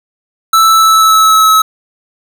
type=tone with pitch glide; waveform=square; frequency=1318.5 to 1292.1 Hz; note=E6 to E6; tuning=0 to -35 cents; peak=-5 dBFS; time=0.53-1.62 s; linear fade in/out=5 ms; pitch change=-35 cents; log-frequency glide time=0.67-1.5 s; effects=none